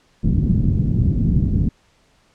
white low-pass noise, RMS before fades -17 dBFS, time 0.23-1.69 s, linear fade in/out 10 ms, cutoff 200 Hz, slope 24 dB/octave, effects pink hiss -58 dBFS RMS until 2.34 s + low-pass 7000 Hz 12 dB/octave

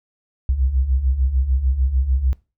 sine beating tone pair, 60.8 / 67.5 Hz, B1 / C#2, -26 / -45 cents, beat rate 6.7 Hz, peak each -22 / -17 dBFS, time 0.49-2.33 s, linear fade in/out 0 ms, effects noise-tail reverb RT60 0.3 s tail -21 dB re dry

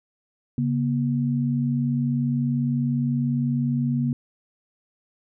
sine tone pair together, 138.59 / 238.6 Hz, C#3 / A#3, 0 / +41 cents, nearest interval major sixth, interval 941 cents, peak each -23 dBFS, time 0.58-4.13 s, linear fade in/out 2 ms, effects none

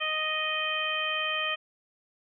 harmonic tone, 622.3 Hz, D#5, in tune, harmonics 1 / 2 / 3 / 4 / 5, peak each -37 / -34 / -34 / -32 / -32 dBFS, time 0-1.56 s, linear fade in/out 20 ms, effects none

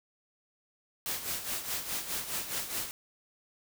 white noise with tremolo, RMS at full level -33 dBFS, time 1.06-2.91 s, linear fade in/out 0 ms, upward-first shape sine, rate 4.8 Hz, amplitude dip 65%, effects none

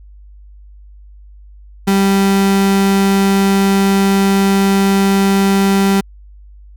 35% pulse tone, 196 Hz, G3, in tune, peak -8 dBFS, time 1.87-6.01 s, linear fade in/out 10 ms, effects added 50 Hz sine -36 dBFS peak until 6.76 s

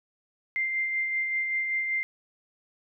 sine tone with tremolo, 2093 Hz, C7, in tune, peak -24 dBFS, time 0.56-2.03 s, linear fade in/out 0 ms, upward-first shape sine, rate 5.2 Hz, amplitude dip 35%, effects none

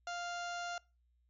harmonic tone, 698.5 Hz, F5, in tune, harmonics 1 / 2 / 3 / 4 / 5 / 6 / 7 / 8 / 9 / 10, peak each -41 / -43 / -56 / -51 / -56 / -53 / -61 / -56 / -57 / -58 dBFS, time 0.07-0.78 s, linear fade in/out 2 ms, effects noise-tail reverb RT60 0.3 s tail -24 dB re dry + added 60 Hz sine -70 dBFS peak until 1.29 s

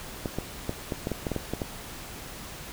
clicks, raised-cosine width 2 ms, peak -15 dBFS, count 11, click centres 0.258 / 0.386 / 0.694 / 0.922 / 1.071 / 1.117 / 1.268 / 1.317 / 1.363 / 1.536 / 1.618 s, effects pink hiss -41 dBFS RMS until 2.72 s

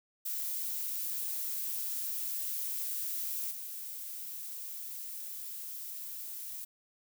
violet noise with level steps, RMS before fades -36 / -42 dBFS, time 0.25-6.65 s, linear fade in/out 10 ms, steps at 3.51 s, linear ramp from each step 2 ms, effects none

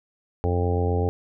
harmonic tone with a mistuned harmonic, 88 Hz, F2, 14 cents sharp, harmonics 1 / 2 / 3 / 4 / 5 / 6 / 7 / 8 / 9, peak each -22 / -33 / -32 / -33 / -27 / -34 / -38 / -40 / -32 dBFS, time 0.44-1.09 s, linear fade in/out 0 ms, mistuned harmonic 1, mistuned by +15 cents, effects none

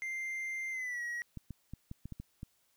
triangle tone with pitch glide, 2093 to 1908.2 Hz, C7 to A#6, 0 to +40 cents, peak -34 dBFS, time 0.02-1.22 s, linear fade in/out 0 ms, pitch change -160 cents, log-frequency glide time 0.71-1.02 s
clicks, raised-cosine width 5 ms, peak -30 dBFS, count 8, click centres 1.373 / 1.507 / 1.736 / 1.914 / 2.056 / 2.123 / 2.2 / 2.431 s
effects white hiss -73 dBFS RMS until 2.76 s

